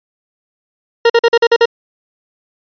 40% pulse tone bursts, 466.2 Hz, A#4, in tune, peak -5 dBFS, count 7, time 1.05-1.656 s, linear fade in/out 5 ms, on 48 ms, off 45 ms, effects resampled to 11025 Hz

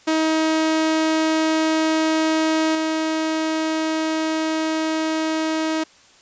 sawtooth tone with level steps, 317.1 Hz, D#4, 33 cents sharp, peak -13 / -16 dBFS, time 0.07-5.84 s, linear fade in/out 10 ms, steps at 2.75 s, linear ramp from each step 2 ms, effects white hiss -51 dBFS RMS until 6.21 s + resampled to 16000 Hz

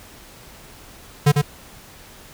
square tone with echo, 145.9 Hz, D3, 11 cents flat, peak -11 dBFS, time 1.26-1.32 s, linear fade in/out 10 ms, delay 98 ms, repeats 1, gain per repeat -4 dB, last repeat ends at 1.418 s, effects pink hiss -44 dBFS RMS until 2.33 s

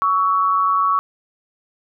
sine tone pair together, 1122 / 1309.9 Hz, C#6 / E6, +21 / -11 cents, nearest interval minor third, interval 268 cents, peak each -15 / -21 dBFS, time 0.02-0.99 s, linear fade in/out 0 ms, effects none

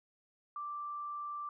sine tone, 1174.7 Hz, D6, in tune, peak -38 dBFS, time 0.56-1.49 s, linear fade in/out 2 ms, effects none

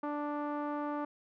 sawtooth tone with low-pass filter, 293.7 Hz, D4, in tune, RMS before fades -36 dBFS, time 0.03-1.05 s, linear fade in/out 5 ms, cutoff 1100 Hz, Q 2.4, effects none

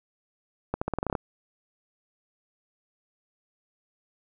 accelerating click train, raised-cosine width 1 ms, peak -13 dBFS, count 10, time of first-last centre 0.74-1.152 s, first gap 75 ms, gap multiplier 0.87, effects none

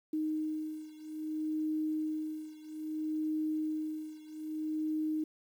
sine beating tone pair, 310 / 310.61 Hz, D#4 / D#4, -6 / -3 cents, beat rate 0.61 Hz, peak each -35 / -37 dBFS, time 0.13-5.24 s, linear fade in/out 5 ms, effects 10-bit

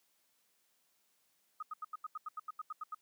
sine tone bursts, 1254 Hz, D#6, 13 cents sharp, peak -38 dBFS, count 13, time 1.6-2.947 s, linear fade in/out 5 ms, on 27 ms, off 83 ms, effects white hiss -75 dBFS RMS until 3.01 s + high-pass 150 Hz 12 dB/octave

